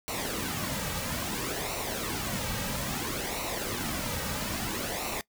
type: noise with flanger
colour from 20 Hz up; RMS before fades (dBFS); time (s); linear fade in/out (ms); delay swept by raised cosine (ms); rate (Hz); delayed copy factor
pink; -33; 0.08-5.21; 0; 0.6 to 2.9; 0.6; -0.6
effects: noise-tail reverb RT60 0.1 s tail -20 dB re dry